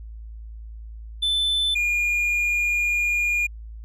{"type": "tone pair in turn", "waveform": "triangle", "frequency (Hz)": [3520, 2425], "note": ["A7", "D#7"], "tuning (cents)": [0, -45], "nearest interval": "tritone", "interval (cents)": 645, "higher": "first", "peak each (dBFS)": [-18, -18], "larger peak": "neither", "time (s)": [[1.22, 1.75], [1.75, 3.47]], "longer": "second", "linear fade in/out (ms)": 10, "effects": ["added 55 Hz sine -35 dBFS peak until 3.84 s", "resampled to 32000 Hz"]}